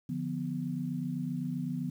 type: chord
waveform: sine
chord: B diminished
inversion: first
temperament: equal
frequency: 146.83 / 174.61 / 246.9 Hz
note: D3 / F3 / B3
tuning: 0 / 0 / 0 cents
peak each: -37 / -36 / -35 dBFS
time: 0.09-1.9 s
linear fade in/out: 5 ms
effects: 10-bit